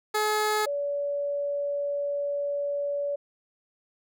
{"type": "tone pair in turn", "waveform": ["15% pulse", "sine"], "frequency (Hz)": [425.9, 571.7], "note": ["G#4", "D5"], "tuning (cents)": [44, -47], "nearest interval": "perfect fourth", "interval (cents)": 509, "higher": "second", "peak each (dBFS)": [-17, -26], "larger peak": "first", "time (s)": [[0.14, 0.66], [0.66, 3.16]], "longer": "second", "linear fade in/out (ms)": 10, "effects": []}